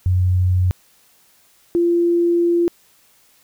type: tone pair in turn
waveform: sine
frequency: 91.3 / 343.7 Hz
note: F#2 / F4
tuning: -23 / -28 cents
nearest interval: octave + major seventh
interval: 2295 cents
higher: second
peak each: -13 dBFS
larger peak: neither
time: 0.06-0.71 / 1.75-2.68 s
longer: second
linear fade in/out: 0 ms
effects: white hiss -55 dBFS RMS until 3.43 s